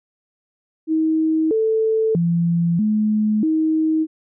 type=tone with pitch steps; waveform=sine; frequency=317.3 / 441.7 / 170 / 213.6 / 315.8 Hz; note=D#4 / A4 / F3 / G#3 / D#4; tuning=+34 / +7 / -46 / +49 / +26 cents; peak=-15 dBFS; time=0.87-4.07 s; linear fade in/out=50 ms; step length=640 ms; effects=none